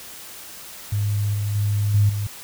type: tone with level steps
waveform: sine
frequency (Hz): 103.1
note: G#2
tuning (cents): -12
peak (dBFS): -19 / -21 / -18 / -13 / -22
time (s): 0.92-2.27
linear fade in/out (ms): 5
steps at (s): 1.34 / 1.55 / 1.94 / 2.09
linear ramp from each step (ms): 5
effects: white hiss -39 dBFS RMS until 2.43 s